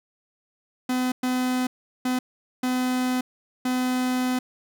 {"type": "tone bursts at uneven times", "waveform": "45% pulse", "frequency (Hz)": 253.1, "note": "B3", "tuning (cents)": 43, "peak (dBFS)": -22, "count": 5, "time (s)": [[0.89, 1.12], [1.23, 1.67], [2.05, 2.19], [2.63, 3.21], [3.65, 4.39]], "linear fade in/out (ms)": 5, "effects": []}